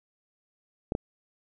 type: clicks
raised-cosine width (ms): 2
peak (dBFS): -14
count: 2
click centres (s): 0.921 / 0.951
effects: none